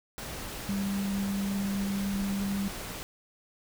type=tone in noise; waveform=sine; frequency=197.9 Hz; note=G3; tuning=17 cents sharp; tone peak=-28 dBFS; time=0.69-2.68 s; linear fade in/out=0 ms; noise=pink; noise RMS=-39 dBFS; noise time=0.18-3.03 s; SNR=+8 dB; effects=none